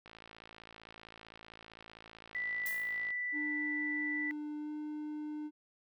click train, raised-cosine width 0.3 ms, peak -35 dBFS, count 170, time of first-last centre 0.06-3.105 s, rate 55.5 Hz
sine tone, 1975.5 Hz, B6, in tune, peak -34 dBFS, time 2.35-4.31 s, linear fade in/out 0 ms
violet noise with exponential decay, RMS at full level -39 dBFS, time 2.66-3.01 s, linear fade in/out 0 ms, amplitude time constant 75 ms
triangle tone with pitch glide, 299.1 to 301.7 Hz, D4 to D4, +32 to +47 cents, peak -36 dBFS, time 3.32-5.51 s, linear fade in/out 50 ms, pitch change +15 cents, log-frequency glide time 4.57-4.71 s
effects none

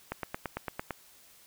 click train, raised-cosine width 0.5 ms, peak -18 dBFS, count 8, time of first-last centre 0.12-0.907 s, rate 8.89 Hz, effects white hiss -58 dBFS RMS until 1.46 s

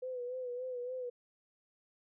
sine tone with vibrato, 500 Hz, B4, 21 cents sharp, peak -37 dBFS, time 0.02-1.1 s, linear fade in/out 10 ms, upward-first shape sine, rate 3.5 Hz, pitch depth 51 cents each way, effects none

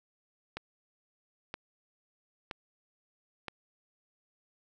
click train, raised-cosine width 0.3 ms, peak -21 dBFS, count 4, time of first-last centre 0.57-3.483 s, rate 1.03 Hz, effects none

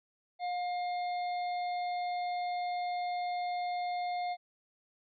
harmonic tone with a mistuned harmonic, 714 Hz, F5, 38 cents sharp, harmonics 1 / 3 / 5 / 6, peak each -32 / -45 / -52 / -51 dBFS, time 0.39-4.37 s, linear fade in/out 50 ms, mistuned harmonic 3, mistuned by -16 cents, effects none

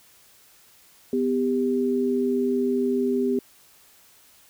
sine tone pair together, 250.4 / 397.1 Hz, B3 / G4, +24 / +22 cents, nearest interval minor sixth, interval 798 cents, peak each -23 dBFS, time 1.13-3.39 s, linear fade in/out 2 ms, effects white hiss -55 dBFS RMS until 4.49 s

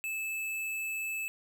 sine tone with hard clipping, 2617 Hz, E7, 13 cents flat, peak -34 dBFS, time 0.04-1.28 s, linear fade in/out 0 ms, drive 16 dB, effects none

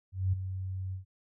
sine tone with ADSR envelope, 94.1 Hz, F#2, 30 cents sharp, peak -23 dBFS, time 0.12-1.05 s, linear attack 210 ms, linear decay 9 ms, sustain -10 dB, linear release 120 ms, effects none

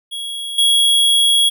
square tone with level steps, 3322 Hz, G#7, in tune, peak -24 / -11 dBFS, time 0.11-1.5 s, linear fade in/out 20 ms, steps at 0.58 s, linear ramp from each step 5 ms, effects none

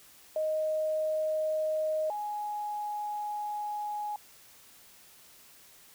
sine tone pair in turn, 623 / 835 Hz, D#5 / G#5, +2 / +9 cents, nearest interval perfect fourth, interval 507 cents, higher second, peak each -27 / -32 dBFS, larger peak first, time 0.36-2.1 / 2.1-4.16 s, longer second, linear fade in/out 2 ms, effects white hiss -56 dBFS RMS until 5.94 s

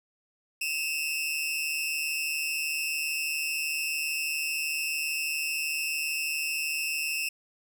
sawtooth tone pair together, 2572 / 2725 Hz, E7 / F7, -43 / -43 cents, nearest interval minor second, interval 100 cents, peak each -28 dBFS, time 0.61-7.29 s, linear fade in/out 5 ms, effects none

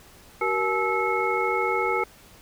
sine tone cluster, 380.7 / 474.4 / 856 / 1308 / 2179 Hz, F#4 / A#4 / A5 / E6 / C#7, +49 / +30 / -48 / -14 / -30 cents, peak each -28 dBFS, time 0.41-2.04 s, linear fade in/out 5 ms, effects pink hiss -51 dBFS RMS until 2.41 s

